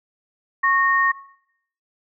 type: tone pair together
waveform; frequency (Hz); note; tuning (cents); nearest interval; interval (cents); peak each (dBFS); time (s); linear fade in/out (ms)
sine; 1100 / 1850; C#6 / A#6; -14 / -14; major sixth; 900; -18; 0.63-1.12; 10
effects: noise-tail reverb RT60 0.7 s tail -19 dB re dry